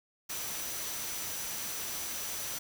sine tone in noise, 5920 Hz, F#8, in tune, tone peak -43 dBFS, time 0.29-2.59 s, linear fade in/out 10 ms, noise white, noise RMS -38 dBFS, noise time 0.29-2.59 s, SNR -8 dB, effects none

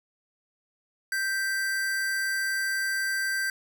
square tone pair together, 1568 / 1975.5 Hz, G6 / B6, 0 / 0 cents, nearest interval major third, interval 400 cents, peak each -27 / -37 dBFS, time 1.12-3.5 s, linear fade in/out 2 ms, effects none

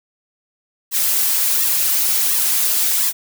blue noise with flanger, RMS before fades -17 dBFS, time 0.91-3.13 s, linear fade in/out 50 ms, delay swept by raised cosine 1.3 to 6.7 ms, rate 1.4 Hz, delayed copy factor -0.95, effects none

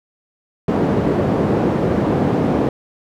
white band-pass noise, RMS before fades -17 dBFS, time 0.68-2.69 s, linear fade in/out 2 ms, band 110 to 380 Hz, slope 12 dB/octave, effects none

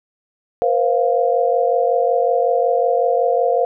sine chord, Bb suspended second, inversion none, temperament equal with one note detuned, 477.9 / 523.3 / 698.5 Hz, Bb4 / C5 / F5, +43 / 0 / 0 cents, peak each -18 dBFS, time 0.62-3.65 s, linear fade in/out 0 ms, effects none

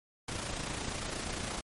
pink noise with amplitude modulation, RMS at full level -35 dBFS, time 0.28-1.61 s, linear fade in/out 5 ms, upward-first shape sine, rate 28.6 Hz, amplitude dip 50%, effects MP3 48 kbps

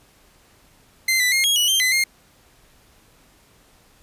sawtooth tone with pitch steps, 2076 / 1989 / 2133 / 3287 / 2936 / 3154 / 2026 / 2126 Hz, C7 / B6 / C7 / G#7 / F#7 / G7 / B6 / C7, -14 / +12 / +33 / -19 / -14 / +10 / +44 / +27 cents, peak -13 dBFS, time 1.08-2.04 s, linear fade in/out 5 ms, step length 120 ms, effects pink hiss -55 dBFS RMS until 4.02 s + resampled to 32000 Hz

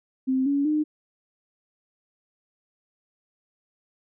sine tone with pitch steps, 261.6 / 282 / 304 Hz, C4 / C#4 / D#4, 0 / +30 / -40 cents, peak -20 dBFS, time 0.27-0.84 s, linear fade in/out 20 ms, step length 190 ms, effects none

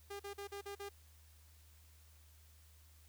sawtooth tone bursts, 402.2 Hz, G4, 44 cents sharp, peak -40 dBFS, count 6, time 0.1-0.892 s, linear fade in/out 10 ms, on 97 ms, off 42 ms, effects added 77 Hz sine -61 dBFS peak until 3.08 s + white hiss -68 dBFS RMS until 3.08 s

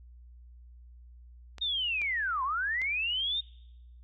clicks, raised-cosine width 0.2 ms, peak -27 dBFS, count 3, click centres 1.583 / 2.017 / 2.817 s
sine linear two-way sweep, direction down then up, 3720 to 1000 to 3720 Hz, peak -28 dBFS, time 1.61-3.41 s, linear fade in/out 10 ms, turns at 2.43 s
effects noise-tail reverb RT60 1.0 s tail -26 dB re dry + added 60 Hz sine -49 dBFS peak until 4.03 s

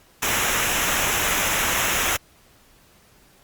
pink noise with comb filter, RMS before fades -22 dBFS, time 0.22-2.17 s, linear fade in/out 10 ms, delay 0.22 ms, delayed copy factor -0.7, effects pink hiss -55 dBFS RMS until 3.43 s + Opus 48 kbps

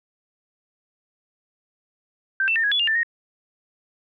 sine tone with pitch steps, 1562 / 2671 / 1810 / 1662 / 3415 / 2811 / 1776 / 1862 Hz, G6 / E7 / A6 / G#6 / G#7 / F7 / A6 / A#6, -7 / +22 / +48 / +1 / +48 / +11 / +16 / -2 cents, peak -18 dBFS, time 2.4-3.032 s, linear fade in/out 2 ms, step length 79 ms, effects none

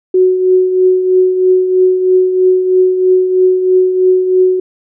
sine tone with tremolo, 370 Hz, F#4, in tune, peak -4 dBFS, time 0.14-4.6 s, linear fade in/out 5 ms, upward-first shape triangle, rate 3.1 Hz, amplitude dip 60%, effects none

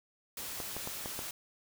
white noise, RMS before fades -41 dBFS, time 0.37-1.31 s, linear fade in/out 2 ms
clicks, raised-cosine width 1 ms, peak -25 dBFS, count 5, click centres 0.602 / 0.766 / 0.874 / 1.059 / 1.191 s
effects none

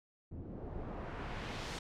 pink noise with low-pass filter sweep, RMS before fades -43 dBFS, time 0.31-1.79 s, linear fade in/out 5 ms, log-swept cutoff 260 to 6600 Hz, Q 0.8, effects none

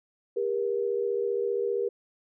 sine tone pair together, 400.2 / 475.4 Hz, G4 / A#4, +36 / +34 cents, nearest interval minor third, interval 298 cents, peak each -28 / -28 dBFS, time 0.36-1.89 s, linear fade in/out 10 ms, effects none

